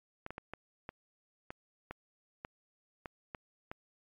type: clicks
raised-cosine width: 0.5 ms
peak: -26 dBFS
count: 11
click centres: 0.264 / 0.306 / 0.381 / 0.536 / 0.891 / 1.505 / 1.91 / 2.449 / 3.058 / 3.348 / 3.715 s
effects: MP3 96 kbps